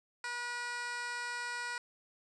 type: tone with high-pass filter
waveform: 15% pulse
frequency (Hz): 483.6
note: B4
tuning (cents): -36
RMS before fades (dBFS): -39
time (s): 0.24-1.78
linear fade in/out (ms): 2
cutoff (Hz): 1300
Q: 1.1
effects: resampled to 22050 Hz